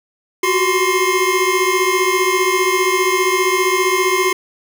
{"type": "tone cluster", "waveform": "square", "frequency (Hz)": [364.5, 379.6, 1033, 2127], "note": ["F#4", "F#4", "C6", "C7"], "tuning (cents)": [-26, 44, -22, 28], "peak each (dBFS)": -20, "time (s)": [0.43, 4.33], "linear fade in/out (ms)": 5, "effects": []}